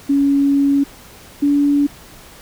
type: tone pair in turn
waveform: sine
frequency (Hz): 280 / 286.5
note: C#4 / D4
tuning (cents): +18 / -43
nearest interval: unison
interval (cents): 39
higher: second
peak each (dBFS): -11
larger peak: neither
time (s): 0.09-0.84 / 1.42-1.87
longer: first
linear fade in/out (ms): 10
effects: pink hiss -41 dBFS RMS until 2.41 s